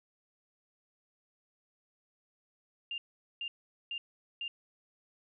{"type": "tone bursts", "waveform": "sine", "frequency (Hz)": 2797, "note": "F7", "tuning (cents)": 2, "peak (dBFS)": -35, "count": 4, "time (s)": [2.91, 4.48], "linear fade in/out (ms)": 2, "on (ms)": 70, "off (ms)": 430, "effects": []}